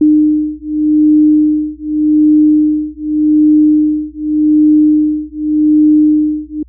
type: beating tone pair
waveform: sine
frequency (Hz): 303.5 / 304.35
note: D#4 / D#4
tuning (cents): -43 / -38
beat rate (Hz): 0.85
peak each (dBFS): -10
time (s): 0.01-6.63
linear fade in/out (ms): 5
effects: added 60 Hz sine -38 dBFS peak until 6.68 s